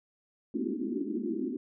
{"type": "band-pass noise", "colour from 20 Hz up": "pink", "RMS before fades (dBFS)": -33, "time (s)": [0.54, 1.57], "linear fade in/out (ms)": 2, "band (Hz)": [210, 380], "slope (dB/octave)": 96, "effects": []}